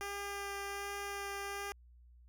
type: tone with vibrato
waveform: 10% pulse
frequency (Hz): 400.7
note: G4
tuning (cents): +38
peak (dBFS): -31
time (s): 0.01-1.72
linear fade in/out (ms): 0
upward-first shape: sine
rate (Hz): 1.3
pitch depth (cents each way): 8
effects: added 60 Hz sine -57 dBFS peak until 2.28 s